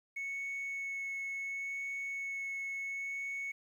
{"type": "tone with vibrato", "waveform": "sine", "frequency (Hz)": 2206, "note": "C#7", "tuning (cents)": -9, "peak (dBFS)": -34, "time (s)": [0.16, 3.52], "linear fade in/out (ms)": 10, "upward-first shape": "sine", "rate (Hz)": 0.71, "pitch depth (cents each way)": 8, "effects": ["tanh soft clip ceiling -35 dBFS", "11-bit"]}